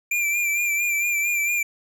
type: tone with vibrato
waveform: square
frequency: 2372 Hz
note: D7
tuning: 17 cents sharp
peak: -21 dBFS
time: 0.11-1.63 s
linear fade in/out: 5 ms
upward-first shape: sine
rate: 4.4 Hz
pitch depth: 40 cents each way
effects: none